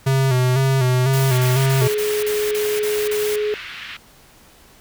square tone with vibrato, 130.3 Hz, C3, 7 cents flat, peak -15 dBFS, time 0.06-1.88 s, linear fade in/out 10 ms, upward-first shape square, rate 2 Hz, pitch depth 51 cents each way
white noise bursts, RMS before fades -29 dBFS, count 8, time 1.13-3.361 s, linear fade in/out 5 ms, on 250 ms, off 33 ms
white band-pass noise, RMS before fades -34 dBFS, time 1.3-3.97 s, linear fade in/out 5 ms, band 1400 to 3200 Hz, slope 24 dB/octave
sine tone, 421.3 Hz, G#4, 25 cents sharp, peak -18 dBFS, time 1.82-3.54 s, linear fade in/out 0 ms
effects pink hiss -49 dBFS RMS until 4.8 s

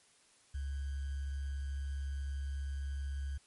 sine tone with sample-and-hold, 69.3 Hz, C#2, in tune, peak -35 dBFS, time 0.54-3.38 s, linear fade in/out 10 ms, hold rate 1575 Hz, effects white hiss -66 dBFS RMS until 3.46 s + MP3 48 kbps

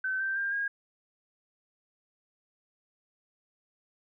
sine tone with pitch steps, 1531 / 1563.2 / 1596 / 1629.6 Hz, G6 / G6 / G6 / G#6, -41 / -5 / +31 / -33 cents, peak -28 dBFS, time 0.04-0.68 s, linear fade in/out 5 ms, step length 160 ms, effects none

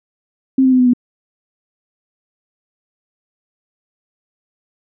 sine tone with pitch steps, 264.7 / 259.9 / 255.1 / 250.4 / 245.8 Hz, C4 / C4 / C4 / B3 / B3, +20 / -11 / -44 / +24 / -8 cents, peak -8 dBFS, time 0.58-0.935 s, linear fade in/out 5 ms, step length 71 ms, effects none

